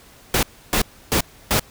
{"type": "noise bursts", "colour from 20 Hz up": "pink", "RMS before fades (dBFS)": -18, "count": 4, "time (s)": [0.34, 1.596], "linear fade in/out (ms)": 2, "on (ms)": 89, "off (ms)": 300, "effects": ["pink hiss -48 dBFS RMS until 1.7 s"]}